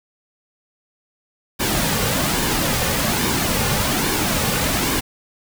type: noise with flanger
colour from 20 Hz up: pink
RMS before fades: -20 dBFS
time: 1.59-5.01 s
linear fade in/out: 20 ms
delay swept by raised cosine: 1.5 to 3.1 ms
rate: 1.2 Hz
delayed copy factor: -0.5
effects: none